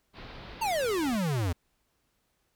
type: low-pass noise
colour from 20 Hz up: pink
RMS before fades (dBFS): -45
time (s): 0.13-1.2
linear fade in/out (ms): 50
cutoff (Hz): 4600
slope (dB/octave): 48
type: exponential sweep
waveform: square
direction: down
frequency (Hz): 944 to 81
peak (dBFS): -27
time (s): 0.61-1.53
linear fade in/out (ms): 10
effects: pink hiss -74 dBFS RMS until 2.55 s